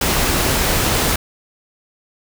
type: noise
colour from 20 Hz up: pink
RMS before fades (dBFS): -17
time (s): 0.01-1.16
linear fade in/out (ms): 5
effects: none